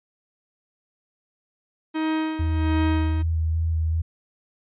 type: tone with tremolo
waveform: 45% pulse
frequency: 315.2 Hz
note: D#4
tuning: 23 cents sharp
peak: -21 dBFS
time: 1.94-3.23 s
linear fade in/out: 20 ms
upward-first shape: sine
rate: 1.4 Hz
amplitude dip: 70%
type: tone with vibrato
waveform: sine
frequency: 80.9 Hz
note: E2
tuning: 32 cents flat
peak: -20 dBFS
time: 2.39-4.02 s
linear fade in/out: 10 ms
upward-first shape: square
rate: 2.6 Hz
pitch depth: 16 cents each way
effects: resampled to 8000 Hz